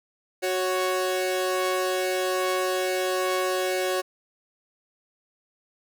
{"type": "tone pair together", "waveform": "sawtooth", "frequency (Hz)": [370, 554.4], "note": ["F#4", "C#5"], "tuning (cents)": [0, 0], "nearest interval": "perfect fifth", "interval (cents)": 700, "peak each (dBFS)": [-22, -23], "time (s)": [0.42, 4.02], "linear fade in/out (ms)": 20, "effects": []}